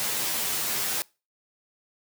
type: noise with comb filter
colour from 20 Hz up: white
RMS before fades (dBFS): -28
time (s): 0-1.02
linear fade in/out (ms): 0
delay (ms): 11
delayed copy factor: -1
effects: noise-tail reverb RT60 0.3 s tail -24 dB re dry + high-pass 80 Hz 12 dB/octave